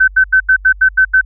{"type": "tone bursts", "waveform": "sine", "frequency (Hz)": 1528, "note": "G6", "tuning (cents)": -45, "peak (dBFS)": -5, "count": 8, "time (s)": [0, 1.213], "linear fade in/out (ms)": 10, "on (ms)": 79, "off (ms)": 83, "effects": ["added 48 Hz sine -30 dBFS peak until 1.25 s"]}